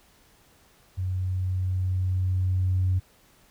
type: tone with level ramp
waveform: sine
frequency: 92.5 Hz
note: F#2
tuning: in tune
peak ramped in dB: -25 to -19 dBFS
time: 0.97-3 s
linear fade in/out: 20 ms
effects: tanh soft clip ceiling -16 dBFS + pink hiss -59 dBFS RMS until 3.5 s